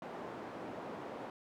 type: band-pass noise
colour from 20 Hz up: white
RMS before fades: -45 dBFS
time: 0.02-1.3 s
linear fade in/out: 2 ms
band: 180 to 720 Hz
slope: 12 dB/octave
effects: none